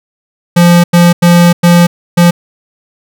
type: tone bursts at uneven times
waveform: square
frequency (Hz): 173.4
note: F3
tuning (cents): -12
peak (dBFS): -3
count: 5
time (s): 0.56-0.84 / 0.93-1.13 / 1.22-1.53 / 1.63-1.87 / 2.17-2.31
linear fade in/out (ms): 10
effects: none